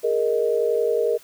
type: chord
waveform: sine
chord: Ab suspended second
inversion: none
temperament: equal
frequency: 415.3 / 466.2 / 622.3 Hz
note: Ab4 / Bb4 / Eb5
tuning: 0 / 0 / 0 cents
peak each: -24 / -20 / -26 dBFS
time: 0.03-1.18 s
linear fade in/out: 20 ms
effects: white hiss -50 dBFS RMS until 1.23 s